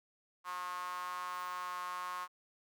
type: tone with high-pass filter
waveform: sawtooth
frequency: 180.1 Hz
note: F#3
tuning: 46 cents flat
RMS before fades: -41 dBFS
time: 0.44-2.28 s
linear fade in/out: 50 ms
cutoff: 1100 Hz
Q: 6.8
effects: none